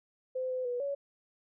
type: tone with pitch steps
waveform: sine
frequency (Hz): 514 / 510 / 488.7 / 562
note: C5 / C5 / B4 / C#5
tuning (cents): -31 / -44 / -18 / +24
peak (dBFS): -31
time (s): 0.35-0.95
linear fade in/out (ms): 10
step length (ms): 150
effects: none